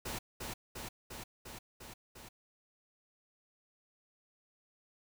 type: noise with echo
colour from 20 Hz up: pink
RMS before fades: -40 dBFS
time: 0.05-0.19 s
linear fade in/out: 10 ms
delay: 350 ms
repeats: 6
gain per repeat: -2 dB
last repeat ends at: 2.29 s
effects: none